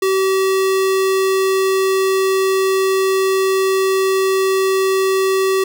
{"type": "tone", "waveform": "square", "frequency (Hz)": 382.8, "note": "G4", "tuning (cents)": -41, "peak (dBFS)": -14, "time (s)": [0.02, 5.64], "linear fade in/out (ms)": 5, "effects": []}